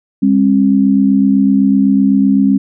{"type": "tone pair together", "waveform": "sine", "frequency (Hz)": [201.2, 269.1], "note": ["G3", "C4"], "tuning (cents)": [45, 49], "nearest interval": "perfect fourth", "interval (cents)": 504, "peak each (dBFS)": -10, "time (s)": [0.22, 2.58], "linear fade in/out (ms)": 10, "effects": []}